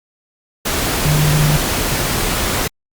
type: tone in noise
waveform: sine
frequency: 150.2 Hz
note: D3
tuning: 39 cents sharp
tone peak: -12 dBFS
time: 1.05-1.57 s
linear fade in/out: 10 ms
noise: pink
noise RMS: -18 dBFS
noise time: 0.65-2.68 s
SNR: +3 dB
effects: Opus 48 kbps